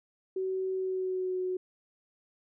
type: tone with pitch glide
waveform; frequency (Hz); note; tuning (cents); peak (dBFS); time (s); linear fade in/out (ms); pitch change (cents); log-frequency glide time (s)
sine; 377.4 to 368.4; F#4 to F#4; +34 to -7; -29; 0.36-1.57; 5; -41; 0.73-1.39
effects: none